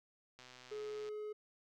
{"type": "click train", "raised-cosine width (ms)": 0.2, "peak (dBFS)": -38, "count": 89, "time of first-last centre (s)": [0.39, 1.088], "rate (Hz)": 126}
{"type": "tone", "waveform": "triangle", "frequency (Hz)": 423.7, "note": "G#4", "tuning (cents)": 35, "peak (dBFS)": -39, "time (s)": [0.71, 1.33], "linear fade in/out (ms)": 10}
{"effects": []}